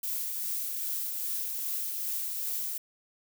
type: noise with tremolo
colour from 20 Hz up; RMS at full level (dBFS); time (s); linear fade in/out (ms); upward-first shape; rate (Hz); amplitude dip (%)
violet; -32; 0.03-2.78; 5; triangle; 2.5; 30
effects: none